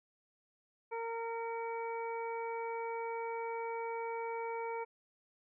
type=harmonic tone with a mistuned harmonic; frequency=460 Hz; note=A#4; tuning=23 cents flat; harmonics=1 / 2 / 3 / 4 / 5; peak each=-39 / -40 / -51 / -58 / -48 dBFS; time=0.91-4.85 s; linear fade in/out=20 ms; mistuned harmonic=5; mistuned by=-16 cents; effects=none